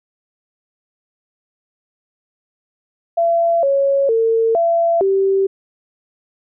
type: tone with pitch steps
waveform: sine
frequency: 676 / 553 / 452.5 / 675 / 388.4 Hz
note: E5 / C#5 / A4 / E5 / G4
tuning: +43 / -4 / +48 / +41 / -16 cents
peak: -12 dBFS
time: 3.17-5.47 s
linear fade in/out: 10 ms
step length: 460 ms
effects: none